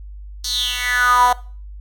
10% pulse tone with high-pass filter sweep, 247.2 Hz, B3, 2 cents sharp, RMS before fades -17 dBFS, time 0.44-1.33 s, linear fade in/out 5 ms, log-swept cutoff 4900 to 790 Hz, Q 6.5, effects noise-tail reverb RT60 0.4 s tail -20 dB re dry + added 50 Hz sine -32 dBFS peak until 1.8 s

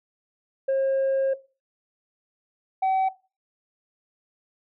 sine tone pair in turn, 538 / 762.2 Hz, C5 / G5, +48 / -49 cents, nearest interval tritone, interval 603 cents, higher second, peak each -17 dBFS, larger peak neither, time 0.68-1.34 / 2.82-3.09 s, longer first, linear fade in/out 10 ms, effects noise-tail reverb RT60 0.3 s tail -18 dB re dry + tanh soft clip ceiling -19 dBFS

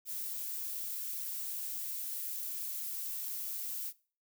violet noise, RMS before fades -39 dBFS, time 0.05-3.93 s, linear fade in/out 50 ms, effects noise-tail reverb RT60 0.4 s tail -21 dB re dry

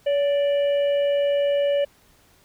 harmonic tone with a mistuned harmonic, 587.3 Hz, D5, in tune, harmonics 1 / 3 / 4 / 5, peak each -18 / -39 / -42 / -36 dBFS, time 0.06-1.85 s, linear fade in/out 10 ms, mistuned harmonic 1, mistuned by -55 cents, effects pink hiss -57 dBFS RMS until 2.44 s

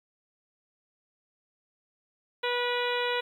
harmonic tone, 487.6 Hz, B4, 22 cents flat, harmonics 1 / 2 / 3 / 4 / 5 / 6 / 7 / 8, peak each -30 / -33 / -35 / -36 / -37 / -38 / -38 / -39 dBFS, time 2.43-3.21 s, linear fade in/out 10 ms, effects 10-bit

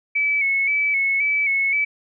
sine tone with vibrato, 2247 Hz, C#7, 23 cents sharp, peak -17 dBFS, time 0.15-1.85 s, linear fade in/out 10 ms, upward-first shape square, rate 1.9 Hz, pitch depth 41 cents each way, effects none

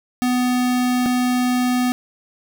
square tone pair in turn, 249.1 / 249.1 Hz, B3 / B3, +15 / +15 cents, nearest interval unison, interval 0 cents, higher neither, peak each -17 dBFS, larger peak neither, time 0.22-1.06 / 1.06-1.92 s, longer second, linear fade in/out 0 ms, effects none

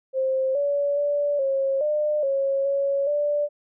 sine tone with pitch steps, 527 / 571 / 579 / 542 / 601 / 547 / 556 / 586 Hz, C5 / D5 / D5 / C#5 / D5 / C#5 / C#5 / D5, +12 / -49 / -25 / -39 / +40 / -23 / +5 / -4 cents, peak -20 dBFS, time 0.13-3.49 s, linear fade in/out 50 ms, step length 420 ms, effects none

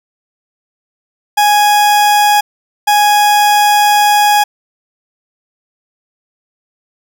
40% pulse tone bursts at uneven times, 830.6 Hz, G#5, in tune, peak -6 dBFS, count 2, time 1.37-2.41 / 2.87-4.44 s, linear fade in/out 10 ms, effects none

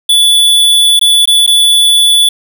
square tone with dropouts, 3452 Hz, A7, 34 cents flat, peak -5 dBFS, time 0.09-2.29 s, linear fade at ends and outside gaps 5 ms, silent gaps 0.994-1.012 / 1.256-1.274 / 1.465-1.475 s, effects none

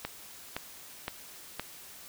click train, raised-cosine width 0.3 ms, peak -17 dBFS, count 4, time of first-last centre 0.05-1.596 s, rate 1.94 Hz, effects white hiss -49 dBFS RMS until 2.08 s

